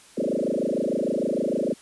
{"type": "tone with frequency modulation", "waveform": "sine", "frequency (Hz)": 400.5, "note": "G4", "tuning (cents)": 37, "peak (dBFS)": -22, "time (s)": [0.17, 1.74], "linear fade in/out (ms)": 10, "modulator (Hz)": 26.6, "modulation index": 7.3, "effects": ["white hiss -51 dBFS RMS until 1.81 s", "resampled to 24000 Hz"]}